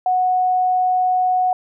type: tone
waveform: sine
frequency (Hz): 736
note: F#5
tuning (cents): -9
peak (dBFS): -14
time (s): 0.06-1.53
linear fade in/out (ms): 2
effects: none